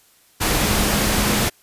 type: tone in noise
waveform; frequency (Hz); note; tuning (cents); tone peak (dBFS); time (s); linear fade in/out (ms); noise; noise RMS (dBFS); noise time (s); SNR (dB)
sine; 207.7; G#3; 0; -25; 0.61-1.45; 20; pink; -19; 0.4-1.5; -9
effects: white hiss -55 dBFS RMS until 1.62 s + resampled to 32000 Hz